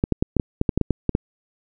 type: clicks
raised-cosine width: 3 ms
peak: -5 dBFS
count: 12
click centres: 0.039 / 0.123 / 0.225 / 0.367 / 0.398 / 0.614 / 0.692 / 0.776 / 0.813 / 0.907 / 1.093 / 1.151 s
effects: none